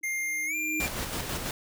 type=tone with exponential growth; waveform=sine; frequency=311.1 Hz; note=D#4; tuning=in tune; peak=-30 dBFS; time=0.01-0.8 s; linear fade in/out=2 ms; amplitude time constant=170 ms
type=tone with pitch glide; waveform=square; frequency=2112 to 2384 Hz; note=C7 to D7; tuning=+16 to +25 cents; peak=-29 dBFS; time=0.03-0.87 s; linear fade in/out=10 ms; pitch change=+209 cents; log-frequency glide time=0.46-0.55 s
type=noise with tremolo; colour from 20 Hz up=pink; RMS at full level=-32 dBFS; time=0.8-1.51 s; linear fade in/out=2 ms; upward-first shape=square; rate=6.1 Hz; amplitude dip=35%
effects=none